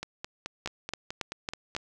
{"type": "two click trains", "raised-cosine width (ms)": 0.2, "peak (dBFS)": [-18, -14], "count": [9, 5], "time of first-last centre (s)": [[0.03, 1.75], [0.66, 1.765]], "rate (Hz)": [4.65, 3.62], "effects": []}